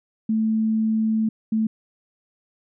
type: tone bursts at uneven times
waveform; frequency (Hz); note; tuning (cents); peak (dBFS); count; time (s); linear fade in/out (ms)
sine; 220; A3; 0; -18; 2; 0.29-1.29 / 1.52-1.67; 5
effects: none